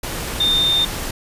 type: tone in noise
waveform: sine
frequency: 3621 Hz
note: A7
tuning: 49 cents sharp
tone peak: -14 dBFS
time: 0.4-0.85 s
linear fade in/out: 5 ms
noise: pink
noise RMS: -26 dBFS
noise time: 0.03-1.11 s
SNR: +9 dB
effects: resampled to 32000 Hz